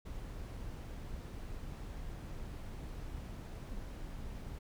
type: noise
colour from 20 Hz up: brown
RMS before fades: -44 dBFS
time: 0.05-4.59 s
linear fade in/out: 10 ms
effects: none